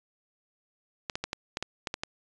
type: clicks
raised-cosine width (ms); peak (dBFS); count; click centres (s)
0.2; -14; 9; 1.098 / 1.155 / 1.24 / 1.331 / 1.571 / 1.626 / 1.872 / 1.941 / 2.035
effects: resampled to 22050 Hz